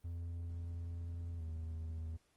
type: tone with pitch glide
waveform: triangle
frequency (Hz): 85 to 80.97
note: F2 to E2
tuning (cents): -46 to -30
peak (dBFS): -38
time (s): 0.04-2.17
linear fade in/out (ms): 10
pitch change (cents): -84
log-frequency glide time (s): 1.37-1.42
effects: pink hiss -75 dBFS RMS until 2.36 s + Opus 24 kbps